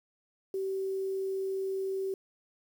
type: tone with quantisation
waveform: sine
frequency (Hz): 384.7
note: G4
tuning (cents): -33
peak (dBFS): -30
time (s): 0.54-2.14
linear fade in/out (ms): 2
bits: 9
effects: none